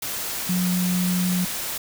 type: tone in noise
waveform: sine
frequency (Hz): 180.6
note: F#3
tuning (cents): -42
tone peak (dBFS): -20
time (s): 0.49-1.45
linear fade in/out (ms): 5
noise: white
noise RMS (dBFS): -29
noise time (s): 0.02-1.78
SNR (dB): +6
effects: none